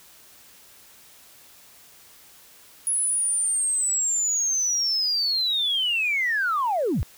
sine linear sweep, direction down, 10440 to 37.47 Hz, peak -20 dBFS, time 2.87-7.03 s, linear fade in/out 0 ms, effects tanh soft clip ceiling -16 dBFS + white hiss -51 dBFS RMS until 7.17 s

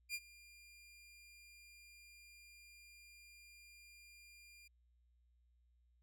sawtooth tone with ADSR envelope, 2400 Hz, D7, 37 cents sharp, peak -35 dBFS, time 0.09-4.68 s, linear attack 54 ms, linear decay 48 ms, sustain -21 dB, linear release 8 ms, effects added 60 Hz sine -70 dBFS peak until 6.02 s

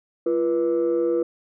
sine tone pair together, 343.1 / 485.6 Hz, F4 / B4, -31 / -29 cents, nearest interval tritone, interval 602 cents, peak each -20 dBFS, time 0.26-1.23 s, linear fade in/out 5 ms, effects tanh soft clip ceiling -15 dBFS

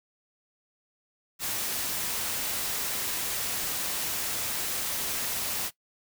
white noise, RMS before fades -31 dBFS, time 1.39-5.71 s, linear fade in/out 50 ms, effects noise-tail reverb RT60 0.1 s tail -19 dB re dry

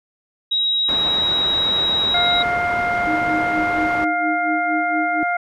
sine tone, 3827 Hz, A#7, 45 cents sharp, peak -16 dBFS, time 0.51-2.43 s, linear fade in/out 10 ms
white low-pass noise, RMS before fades -29 dBFS, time 0.88-4.05 s, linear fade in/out 10 ms, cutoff 1200 Hz, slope 12 dB/octave
harmonic tone, 704 Hz, F5, 14 cents sharp, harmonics 1 / 2 / 3, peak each -20 / -23 / -25 dBFS, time 2.14-5.37 s, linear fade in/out 5 ms
sine tone with tremolo, 311.1 Hz, D#4, in tune, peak -20 dBFS, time 3.07-5.23 s, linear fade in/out 0 ms, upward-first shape sine, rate 4.3 Hz, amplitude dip 80%
effects none

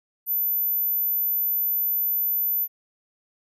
sine tone, 13980 Hz, A9, 12 cents flat, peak -21 dBFS, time 0.26-2.68 s, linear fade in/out 50 ms, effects none

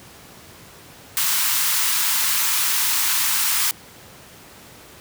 white high-pass noise, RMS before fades -20 dBFS, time 1.17-3.71 s, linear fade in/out 0 ms, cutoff 860 Hz, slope 96 dB/octave, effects pink hiss -44 dBFS RMS until 5 s + high-pass 80 Hz 12 dB/octave

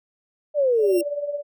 sine exponential sweep, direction down, 610 to 329.6 Hz, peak -16 dBFS, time 0.54-1.03 s, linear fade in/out 50 ms
5% pulse tone with exponential growth, 2757 Hz, F7, 23 cents flat, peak -20 dBFS, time 0.72-1.01 s, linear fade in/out 2 ms, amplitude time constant 61 ms
sine tone with tremolo, 580 Hz, D5, 22 cents flat, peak -21 dBFS, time 0.78-1.43 s, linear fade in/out 50 ms, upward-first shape triangle, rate 18 Hz, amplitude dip 75%
effects none

